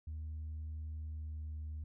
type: tone with pitch glide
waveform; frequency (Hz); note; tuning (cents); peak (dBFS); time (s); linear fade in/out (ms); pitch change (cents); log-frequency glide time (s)
sine; 77.78 to 76.93; D#2 to D#2; 0 to -19; -38; 0.07-1.84; 5; -19; 0.98-1.54
effects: tanh soft clip ceiling -38 dBFS